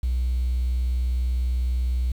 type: tone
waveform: triangle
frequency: 62 Hz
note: B1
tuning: 7 cents sharp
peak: -17 dBFS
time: 0.03-2.12 s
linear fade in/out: 5 ms
effects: tanh soft clip ceiling -18 dBFS + 8-bit

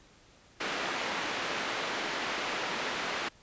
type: band-pass noise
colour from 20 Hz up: white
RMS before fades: -34 dBFS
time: 0.6-3.29 s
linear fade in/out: 10 ms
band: 220 to 2500 Hz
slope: 12 dB/octave
effects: pink hiss -59 dBFS RMS until 3.42 s + resampled to 16000 Hz

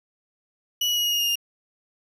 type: tone with pitch steps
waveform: 35% pulse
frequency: 2939 / 2919 / 2899 / 2879 / 2859 / 2839 / 2819 Hz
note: F#7 / F#7 / F#7 / F#7 / F7 / F7 / F7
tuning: -12 / -24 / -36 / -48 / +40 / +28 / +16 cents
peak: -19 dBFS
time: 0.81-1.356 s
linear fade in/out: 5 ms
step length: 78 ms
effects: none

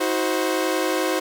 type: chord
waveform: sawtooth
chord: C diminished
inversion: first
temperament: equal with one note detuned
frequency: 319.1 / 370 / 523.3 Hz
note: Eb4 / Gb4 / C5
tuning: +44 / 0 / 0 cents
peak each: -21 dBFS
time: 0-1.2 s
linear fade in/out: 10 ms
effects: none

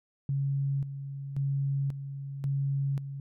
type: tone with tremolo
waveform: sine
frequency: 138.5 Hz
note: C#3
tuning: 1 cent flat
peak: -26 dBFS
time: 0.29-3.2 s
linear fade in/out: 2 ms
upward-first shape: square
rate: 0.93 Hz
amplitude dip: 65%
effects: none

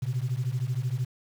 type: beating tone pair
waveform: sine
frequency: 119.7 / 132.7 Hz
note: A#2 / C3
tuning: +46 / +25 cents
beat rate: 13 Hz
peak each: -28 dBFS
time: 0.02-1.05 s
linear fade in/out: 10 ms
effects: tanh soft clip ceiling -21 dBFS + 8-bit

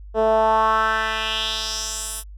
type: tone with band-pass filter sweep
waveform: 10% pulse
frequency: 220 Hz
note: A3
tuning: in tune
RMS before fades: -21 dBFS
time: 0.14-2.24 s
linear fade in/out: 50 ms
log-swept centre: 500 to 11000 Hz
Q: 2.7
effects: added 50 Hz sine -36 dBFS peak until 2.37 s

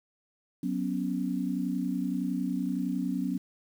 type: chord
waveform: sine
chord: F# suspended fourth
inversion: none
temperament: just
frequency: 185 / 246.7 / 277.5 Hz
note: F#3 / B3 / C#4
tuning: 0 / -2 / +2 cents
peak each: -32 dBFS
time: 0.63-3.38 s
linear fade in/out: 5 ms
effects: 9-bit

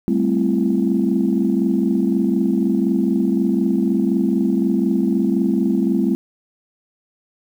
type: chord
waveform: sine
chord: A minor seventh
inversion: third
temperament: equal with one note detuned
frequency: 196 / 220 / 261.6 / 336.9 Hz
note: G3 / A3 / C4 / E4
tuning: 0 / 0 / 0 / +38 cents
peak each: -19 / -20 / -20 / -21 dBFS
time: 0.08-6.15 s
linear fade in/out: 0 ms
effects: tanh soft clip ceiling -6 dBFS + 8-bit

